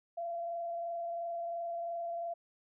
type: tone with frequency modulation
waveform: sine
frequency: 682 Hz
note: F5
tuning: 41 cents flat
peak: -35 dBFS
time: 0.17-2.34 s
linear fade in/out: 10 ms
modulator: 22.9 Hz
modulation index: 0.38
effects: none